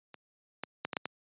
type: clicks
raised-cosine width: 0.3 ms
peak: -30 / -19 / -16 / -18 / -14 / -18 dBFS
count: 6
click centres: 0.143 / 0.636 / 0.85 / 0.932 / 0.968 / 1.056 s
effects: high-pass 150 Hz 12 dB/octave + resampled to 8000 Hz